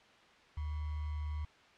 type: tone with sample-and-hold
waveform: sine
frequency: 75.8 Hz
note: D#2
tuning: 45 cents flat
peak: -35 dBFS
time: 0.57-1.45 s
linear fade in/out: 5 ms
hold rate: 1050 Hz
effects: white hiss -61 dBFS RMS until 1.77 s + low-pass 3000 Hz 12 dB/octave